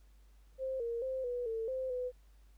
sine tone with pitch steps, 526 / 467.2 / 523 / 489.1 / 449.5 / 520 / 500 Hz, C5 / A#4 / C5 / B4 / A4 / C5 / B4, +9 / +4 / -1 / -17 / +37 / -11 / +21 cents, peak -34 dBFS, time 0.58-2.12 s, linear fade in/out 50 ms, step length 220 ms, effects added 50 Hz sine -58 dBFS peak until 2.57 s + pink hiss -73 dBFS RMS until 2.57 s

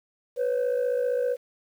sine tone pair together, 493.9 / 549.2 Hz, B4 / C#5, 0 / -16 cents, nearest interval major second, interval 184 cents, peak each -22 / -26 dBFS, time 0.36-1.37 s, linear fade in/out 50 ms, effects tanh soft clip ceiling -20 dBFS + 9-bit

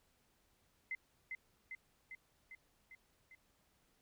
sine tone with echo, 2056 Hz, C7, 31 cents flat, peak -38 dBFS, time 0.91-0.95 s, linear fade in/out 2 ms, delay 400 ms, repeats 6, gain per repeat -3 dB, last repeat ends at 3.35 s, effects pink hiss -75 dBFS RMS until 4.01 s

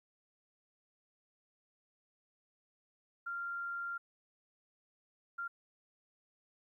sine tone bursts at uneven times, 1389 Hz, F6, 10 cents flat, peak -37 dBFS, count 2, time 3.26-3.98 / 5.38-5.48 s, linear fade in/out 10 ms, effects 13-bit

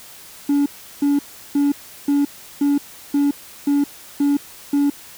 triangle tone bursts, 285.2 Hz, C#4, 49 cents sharp, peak -11 dBFS, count 9, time 0.49-4.9 s, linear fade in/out 5 ms, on 170 ms, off 360 ms, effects tanh soft clip ceiling -8 dBFS + white hiss -41 dBFS RMS until 5.17 s

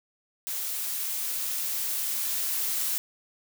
blue noise with level ramp, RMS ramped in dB -32 to -28 dBFS, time 0.47-2.98 s, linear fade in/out 0 ms, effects none

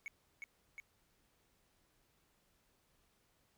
triangle tone with echo, 2217 Hz, C#7, in tune, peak -40 dBFS, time 0.06-0.08 s, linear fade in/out 0 ms, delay 360 ms, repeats 2, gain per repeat -2 dB, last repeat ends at 0.8 s, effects pink hiss -75 dBFS RMS until 3.57 s

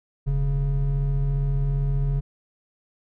triangle tone pair together, 41.2 / 138.59 Hz, E1 / C#3, 0 / 0 cents, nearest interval octave + major sixth, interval 2100 cents, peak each -21 dBFS, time 0.26-2.21 s, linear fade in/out 20 ms, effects none

